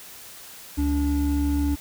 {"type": "tone pair together", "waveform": "triangle", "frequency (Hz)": [71.42, 288.5], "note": ["D2", "D4"], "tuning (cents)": [-48, -31], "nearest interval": "2 octaves", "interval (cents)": 2417, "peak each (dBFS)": -21, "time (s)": [0.77, 1.76], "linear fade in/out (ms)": 20, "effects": ["white hiss -43 dBFS RMS until 1.8 s"]}